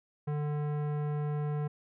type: tone with tanh clipping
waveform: sine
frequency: 148.2 Hz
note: D3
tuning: 16 cents sharp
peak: -32 dBFS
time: 0.27-1.68 s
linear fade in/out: 10 ms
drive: 17 dB
effects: none